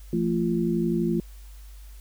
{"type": "tone cluster", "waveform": "sine", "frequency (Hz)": [171.9, 223.7, 345.2], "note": ["F3", "A3", "F4"], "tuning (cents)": [-27, 29, -20], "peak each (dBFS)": -26, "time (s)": [0.13, 1.2], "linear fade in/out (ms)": 2, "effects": ["added 50 Hz sine -41 dBFS peak until 2 s", "white hiss -56 dBFS RMS until 2 s"]}